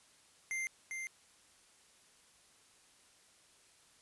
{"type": "tone with echo", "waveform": "square", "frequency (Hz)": 2093, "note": "C7", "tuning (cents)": 0, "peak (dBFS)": -36, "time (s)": [0.51, 0.67], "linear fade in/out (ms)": 0, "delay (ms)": 400, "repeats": 1, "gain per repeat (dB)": -4, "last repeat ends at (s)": 1.07, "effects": ["white hiss -65 dBFS RMS until 4.01 s", "resampled to 24000 Hz"]}